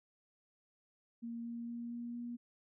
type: tone with pitch steps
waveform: sine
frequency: 233.1 / 234.6 / 236.1 / 237.6 / 239.1 Hz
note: A#3 / A#3 / A#3 / A#3 / A#3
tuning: 0 / +11 / +22 / +33 / +44 cents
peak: -40 dBFS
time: 1.22-2.37 s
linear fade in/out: 20 ms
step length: 230 ms
effects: none